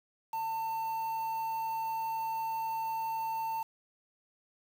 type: tone with quantisation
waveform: triangle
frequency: 897 Hz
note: A5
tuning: 33 cents sharp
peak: -30 dBFS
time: 0.33-3.63 s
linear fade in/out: 5 ms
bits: 8
effects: none